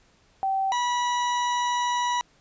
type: tone pair in turn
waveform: sine / 40% pulse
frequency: 773 / 973.9 Hz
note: G5 / B5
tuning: -24 / -24 cents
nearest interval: major third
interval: 400 cents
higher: second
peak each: -22 dBFS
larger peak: neither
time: 0.43-0.72 / 0.72-2.21 s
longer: second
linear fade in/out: 0 ms
effects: pink hiss -61 dBFS RMS until 2.4 s + resampled to 16000 Hz